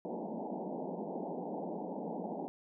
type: band-pass noise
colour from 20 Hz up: pink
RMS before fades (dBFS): -40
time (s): 0.05-2.48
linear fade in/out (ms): 0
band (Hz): 170 to 900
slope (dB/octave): 96
effects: none